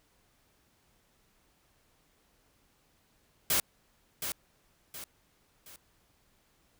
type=noise with echo; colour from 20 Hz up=white; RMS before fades=-27 dBFS; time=3.5-3.6 s; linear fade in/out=2 ms; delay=720 ms; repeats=3; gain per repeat=-8 dB; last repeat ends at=5.76 s; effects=pink hiss -69 dBFS RMS until 6.79 s